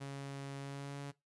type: tone with pitch glide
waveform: sawtooth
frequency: 138.59 to 141.26 Hz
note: C#3 to C#3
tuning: 0 to +33 cents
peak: -38 dBFS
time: 0-1.12 s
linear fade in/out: 20 ms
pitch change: +33 cents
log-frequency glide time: 0.59-1 s
effects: noise-tail reverb RT60 0.2 s tail -20 dB re dry + resampled to 24000 Hz